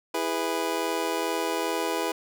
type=chord; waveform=25% pulse; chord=E major; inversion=none; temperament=just; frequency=329.6 / 412 / 494.4 Hz; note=E4 / G#4 / B4; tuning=0 / -14 / +2 cents; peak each=-27 dBFS; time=0.14-2.12 s; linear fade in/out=5 ms; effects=none